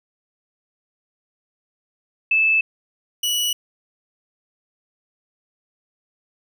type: tone pair in turn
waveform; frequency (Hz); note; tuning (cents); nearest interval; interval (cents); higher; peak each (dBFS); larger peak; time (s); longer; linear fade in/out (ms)
sine / sawtooth; 2624 / 2939; E7 / F#7; -9 / -12; major second; 197; second; -14 / -16; first; 2.31-2.61 / 3.23-3.53; neither; 5
effects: none